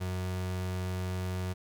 35% pulse tone, 91.9 Hz, F#2, 11 cents flat, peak -30 dBFS, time 0-1.54 s, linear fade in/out 20 ms, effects none

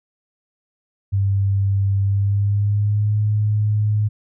sine tone with pitch glide, 98.6 to 105.68 Hz, G2 to G#2, +11 to +31 cents, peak -15 dBFS, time 1.12-4.09 s, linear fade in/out 20 ms, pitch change +120 cents, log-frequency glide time 2.01-3.18 s, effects none

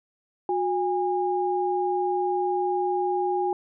sine tone pair together, 363.3 / 815.6 Hz, F#4 / G#5, -32 / -32 cents, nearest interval octave + major second, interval 1400 cents, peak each -25 dBFS, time 0.49-3.53 s, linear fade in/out 2 ms, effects none

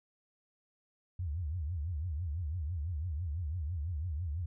sine tone with vibrato, 81.1 Hz, E2, 28 cents flat, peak -33 dBFS, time 1.19-4.46 s, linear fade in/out 5 ms, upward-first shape triangle, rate 6 Hz, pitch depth 280 cents each way, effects none

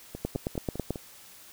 two click trains, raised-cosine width 2 ms, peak -23 / -15 dBFS, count 5 / 7, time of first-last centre 0.15-0.958 / 0.25-0.906 s, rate 4.95 / 9.14 Hz, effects white hiss -51 dBFS RMS until 1.52 s

